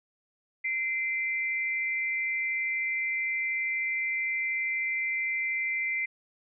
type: tone pair together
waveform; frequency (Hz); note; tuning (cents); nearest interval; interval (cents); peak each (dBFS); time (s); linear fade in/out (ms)
sine; 2068 / 2349; C7 / D7; -21 / 0; major second; 221; -28 / -34; 0.64-6.06; 10
effects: none